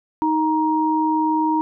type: tone pair together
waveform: sine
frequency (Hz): 312.9 / 940.4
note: D#4 / A#5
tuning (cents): +10 / +15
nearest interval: octave + perfect fifth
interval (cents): 1905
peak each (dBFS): -19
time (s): 0.22-1.61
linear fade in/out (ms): 0
effects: none